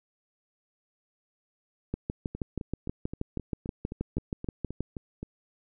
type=two click trains; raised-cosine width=3 ms; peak=-17 / -23 dBFS; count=19 / 12; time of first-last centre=1.94-4.806 / 2.35-5.23 s; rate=6.28 / 3.82 Hz; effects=none